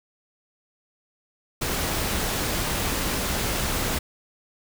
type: noise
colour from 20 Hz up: pink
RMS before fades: -26 dBFS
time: 1.61-3.99 s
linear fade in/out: 10 ms
effects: none